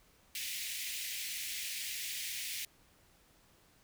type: high-pass noise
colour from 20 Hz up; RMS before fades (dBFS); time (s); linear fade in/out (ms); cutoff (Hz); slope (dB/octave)
pink; -40; 0.35-2.65; 2; 2000; 48
effects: pink hiss -66 dBFS RMS until 3.83 s